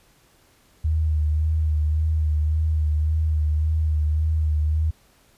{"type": "tone with vibrato", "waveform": "sine", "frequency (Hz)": 77.4, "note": "D#2", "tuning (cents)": -9, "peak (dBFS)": -18, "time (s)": [0.84, 4.91], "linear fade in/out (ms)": 10, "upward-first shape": "sine", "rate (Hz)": 1.8, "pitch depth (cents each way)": 34, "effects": ["pink hiss -58 dBFS RMS until 5.37 s", "resampled to 32000 Hz"]}